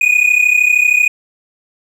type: tone pair together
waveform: triangle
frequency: 2453 / 2486 Hz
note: D#7 / D#7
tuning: -25 / -2 cents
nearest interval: unison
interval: 23 cents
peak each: -10 dBFS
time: 0.01-1.08 s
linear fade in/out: 5 ms
effects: none